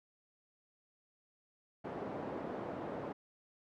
pink band-pass noise, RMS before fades -42 dBFS, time 1.84-3.13 s, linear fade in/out 10 ms, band 230 to 800 Hz, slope 12 dB/octave, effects none

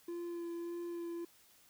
triangle tone with vibrato, 342.6 Hz, F4, 33 cents flat, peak -37 dBFS, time 0.08-1.25 s, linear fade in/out 5 ms, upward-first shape sine, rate 1.7 Hz, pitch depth 14 cents each way, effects white hiss -65 dBFS RMS until 1.69 s

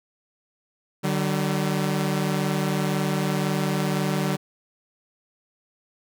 sawtooth tone pair together, 149.47 / 191.3 Hz, D3 / G3, +31 / -42 cents, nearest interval major third, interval 427 cents, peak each -21 dBFS, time 1.03-4.37 s, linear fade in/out 20 ms, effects none

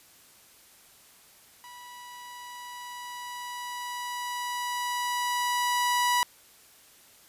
sawtooth tone with level ramp, 978 Hz, B5, 17 cents flat, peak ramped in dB -41 to -18 dBFS, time 1.64-6.23 s, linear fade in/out 0 ms, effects white hiss -56 dBFS RMS until 7.28 s + resampled to 32000 Hz

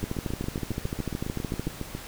two click trains, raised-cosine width 3 ms, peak -19 / -16 dBFS, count 15 / 23, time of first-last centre 0.03-1.95 / 0.04-1.67 s, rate 7.29 / 13.5 Hz, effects pink hiss -42 dBFS RMS until 2.07 s

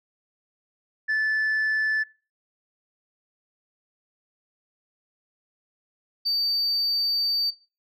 sine tone pair in turn, 1745 / 4612 Hz, A6 / D8, -15 / -32 cents, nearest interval octave + perfect fourth, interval 1683 cents, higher second, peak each -19 dBFS, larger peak neither, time 1.08-2.04 / 6.25-7.51 s, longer second, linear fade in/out 20 ms, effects noise-tail reverb RT60 0.3 s tail -17 dB re dry + tanh soft clip ceiling -20 dBFS

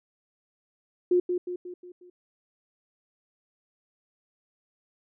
sine tone with echo, 357.6 Hz, F4, 41 cents sharp, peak -18 dBFS, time 1.11-1.2 s, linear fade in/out 5 ms, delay 180 ms, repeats 5, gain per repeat -6 dB, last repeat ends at 2.1 s, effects none

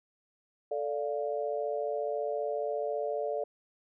sine chord, D minor, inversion second, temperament equal with one note detuned, 440 / 583.9 / 698.5 Hz, A4 / D5 / F5, 0 / -10 / 0 cents, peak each -34 / -33 / -37 dBFS, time 0.71-3.44 s, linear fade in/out 5 ms, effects none

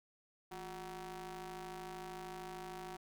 sawtooth ring-modulated tone, 193.2 Hz, G3, 25 cents flat, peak -38 dBFS, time 0.51-2.97 s, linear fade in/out 10 ms, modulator 553 Hz, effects none

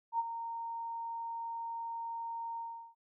sine tone with ADSR envelope, 923 Hz, A#5, 17 cents flat, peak -27 dBFS, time 0.12-2.95 s, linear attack 71 ms, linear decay 31 ms, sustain -10 dB, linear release 370 ms, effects none

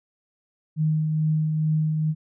sine tone with tremolo, 155.56 Hz, D#3, in tune, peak -18 dBFS, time 0.76-2.15 s, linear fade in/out 50 ms, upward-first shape triangle, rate 2.3 Hz, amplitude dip 35%, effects none

